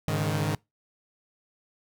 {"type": "chord", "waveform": "sawtooth", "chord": "Ab suspended fourth", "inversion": "none", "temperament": "equal with one note detuned", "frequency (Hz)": [103.83, 140.93, 155.56], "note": ["Ab2", "Db3", "Eb3"], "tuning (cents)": [0, 29, 0], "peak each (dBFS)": [-26, -27, -24], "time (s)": [0.08, 0.55], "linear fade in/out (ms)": 0, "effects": ["noise-tail reverb RT60 0.2 s tail -24 dB re dry"]}